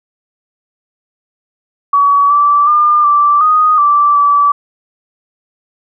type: tone with pitch steps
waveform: sine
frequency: 1134 / 1162 / 1203 / 1169 / 1242 / 1167 / 1154 Hz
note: C#6 / D6 / D6 / D6 / D#6 / D6 / D6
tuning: +39 / -19 / +41 / -8 / -3 / -11 / -31 cents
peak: -6 dBFS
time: 1.93-4.52 s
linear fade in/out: 5 ms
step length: 370 ms
effects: none